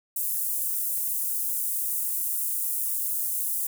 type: high-pass noise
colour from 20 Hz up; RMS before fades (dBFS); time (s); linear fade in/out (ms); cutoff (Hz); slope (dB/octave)
pink; -28; 0.16-3.67; 5; 10000; 24
effects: none